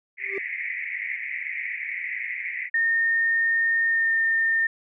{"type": "band-pass noise", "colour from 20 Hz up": "pink", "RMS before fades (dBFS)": -31, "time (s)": [0.17, 2.7], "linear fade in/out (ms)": 50, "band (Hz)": [1900, 2300], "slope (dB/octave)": 96}
{"type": "tone with exponential growth", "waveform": "triangle", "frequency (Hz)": 392, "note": "G4", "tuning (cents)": 0, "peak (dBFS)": -23, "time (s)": [0.19, 0.38], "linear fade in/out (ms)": 1, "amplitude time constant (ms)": 40}
{"type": "tone with pitch glide", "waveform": "sine", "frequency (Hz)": [1830, 1814.2], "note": ["A#6", "A#6"], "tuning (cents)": [-32, -47], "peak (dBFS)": -19, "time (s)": [2.74, 4.67], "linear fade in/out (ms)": 5, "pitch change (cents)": -15, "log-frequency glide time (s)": [3.86, 4.14]}
{"effects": []}